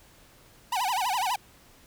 45% pulse tone with vibrato, 861 Hz, A5, 38 cents flat, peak -25 dBFS, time 0.72-1.36 s, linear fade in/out 5 ms, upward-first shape sine, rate 12 Hz, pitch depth 280 cents each way, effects pink hiss -56 dBFS RMS until 1.86 s

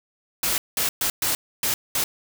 white noise bursts at uneven times, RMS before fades -23 dBFS, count 6, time 0.43-0.58 / 0.77-0.89 / 1.01-1.1 / 1.22-1.35 / 1.63-1.74 / 1.95-2.04 s, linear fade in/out 2 ms, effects none

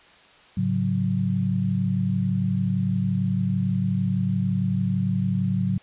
sine chord, F# minor, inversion first, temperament equal with one note detuned, 107.24 / 138.59 / 185 Hz, A2 / C#3 / F#3, -44 / 0 / 0 cents, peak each -26 / -27 / -23 dBFS, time 0.57-5.78 s, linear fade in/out 5 ms, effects white hiss -52 dBFS RMS until 5.82 s + resampled to 8000 Hz

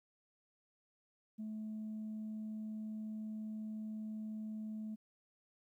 sine tone, 216.4 Hz, A3, 29 cents flat, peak -39 dBFS, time 1.38-4.96 s, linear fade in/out 20 ms, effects tanh soft clip ceiling -38 dBFS + 13-bit

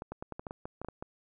clicks, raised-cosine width 1 ms, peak -25 dBFS, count 12, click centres 0.021 / 0.12 / 0.225 / 0.323 / 0.395 / 0.468 / 0.509 / 0.655 / 0.816 / 0.847 / 0.886 / 1.025 s, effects none

